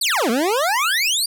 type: exponential two-way sweep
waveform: 25% pulse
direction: down then up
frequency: 4855 to 214.8 to 4855 Hz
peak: -13 dBFS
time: 0.01-1.26 s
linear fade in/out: 5 ms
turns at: 0.3 s
effects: none